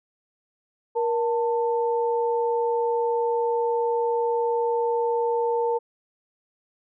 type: tone pair together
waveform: sine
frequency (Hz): 471.5 / 890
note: A#4 / A5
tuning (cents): +20 / +20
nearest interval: major seventh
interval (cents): 1100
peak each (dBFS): -22 / -26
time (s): 0.95-5.79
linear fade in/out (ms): 20
effects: none